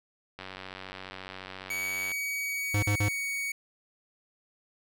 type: click train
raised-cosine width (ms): 0.3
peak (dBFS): -24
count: 164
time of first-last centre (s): 0.39-2.117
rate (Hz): 94.4
type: tone with pitch glide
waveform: 45% pulse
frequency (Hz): 2260 to 2238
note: C#7 to C#7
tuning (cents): +33 to +16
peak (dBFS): -30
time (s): 1.7-3.52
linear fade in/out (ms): 5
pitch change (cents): -17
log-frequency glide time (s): 2.43-2.97
type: tone bursts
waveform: square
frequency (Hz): 102.9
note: G#2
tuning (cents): -16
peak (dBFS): -25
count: 3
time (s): 2.74-3.087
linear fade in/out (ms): 5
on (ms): 87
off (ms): 43
effects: none